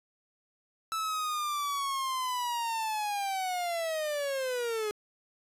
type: linear sweep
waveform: 45% pulse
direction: down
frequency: 1318.5 to 415.3 Hz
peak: -30 dBFS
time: 0.92-4.91 s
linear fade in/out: 0 ms
effects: resampled to 32000 Hz